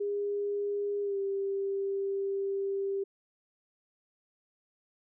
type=tone with pitch glide; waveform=sine; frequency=406.9 to 393.5 Hz; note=G#4 to G4; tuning=-35 to +7 cents; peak=-29 dBFS; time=0-3.04 s; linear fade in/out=10 ms; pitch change=-58 cents; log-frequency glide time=1.02-1.18 s; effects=none